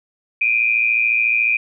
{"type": "tone pair together", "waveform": "sine", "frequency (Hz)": [2375, 2489], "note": ["D7", "D#7"], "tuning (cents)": [19, 0], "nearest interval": "minor second", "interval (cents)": 81, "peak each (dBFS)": -17, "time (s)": [0.41, 1.57], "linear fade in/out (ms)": 5, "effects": []}